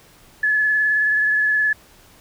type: tone with vibrato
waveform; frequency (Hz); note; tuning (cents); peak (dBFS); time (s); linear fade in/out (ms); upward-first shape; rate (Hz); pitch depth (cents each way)
sine; 1714; A6; -46; -15; 0.43-1.73; 5; sine; 19; 19
effects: pink hiss -50 dBFS RMS until 2.2 s